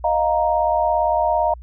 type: chord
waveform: sine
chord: Eb suspended second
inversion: none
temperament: just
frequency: 622.3 / 700 / 933.4 Hz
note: Eb5 / F5 / Bb5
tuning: 0 / +4 / +2 cents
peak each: -20 dBFS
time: 0.04-1.54 s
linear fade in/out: 5 ms
effects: added 60 Hz sine -35 dBFS peak until 1.62 s